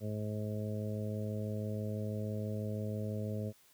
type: harmonic tone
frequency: 106.1 Hz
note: G#2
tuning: 38 cents sharp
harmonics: 1 / 2 / 3 / 4 / 5 / 6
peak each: -37 / -40 / -50 / -45 / -45 / -48 dBFS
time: 0-3.53 s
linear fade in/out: 50 ms
effects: white hiss -65 dBFS RMS until 3.73 s